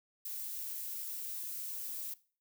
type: noise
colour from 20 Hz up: violet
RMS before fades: -41 dBFS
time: 0.25-2.14 s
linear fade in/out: 5 ms
effects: noise-tail reverb RT60 0.4 s tail -19 dB re dry